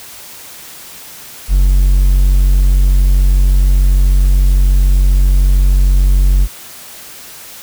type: tone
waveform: triangle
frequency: 46.66 Hz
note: F#1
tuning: 15 cents sharp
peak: -4 dBFS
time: 1.48-6.48 s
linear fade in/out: 50 ms
effects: white hiss -33 dBFS RMS until 7.62 s